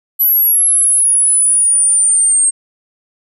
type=exponential sweep; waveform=sine; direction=down; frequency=11840 to 8490 Hz; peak=-8 dBFS; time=0.19-2.51 s; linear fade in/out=20 ms; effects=none